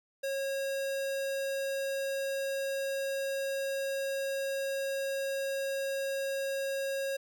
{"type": "tone", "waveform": "square", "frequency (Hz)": 545, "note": "C#5", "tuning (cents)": -29, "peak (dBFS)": -32, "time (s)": [0.23, 7.17], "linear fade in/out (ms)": 10, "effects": []}